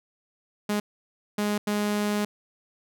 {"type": "tone bursts at uneven times", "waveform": "sawtooth", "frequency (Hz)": 207.7, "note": "G#3", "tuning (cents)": 0, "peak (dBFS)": -20, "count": 3, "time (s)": [[0.69, 0.8], [1.38, 1.58], [1.67, 2.25]], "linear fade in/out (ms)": 5, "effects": []}